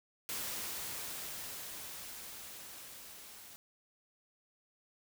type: noise with level ramp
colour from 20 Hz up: white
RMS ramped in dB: -39 to -53 dBFS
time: 0.29-3.56 s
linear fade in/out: 0 ms
effects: none